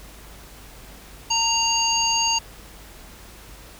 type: harmonic tone with a mistuned harmonic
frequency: 932.3 Hz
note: A#5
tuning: in tune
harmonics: 1 / 3 / 5 / 7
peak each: -24 / -24 / -24 / -24 dBFS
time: 1.3-2.39 s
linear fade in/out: 10 ms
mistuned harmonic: 1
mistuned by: -28 cents
effects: added 50 Hz sine -46 dBFS peak until 3.79 s + pink hiss -45 dBFS RMS until 3.79 s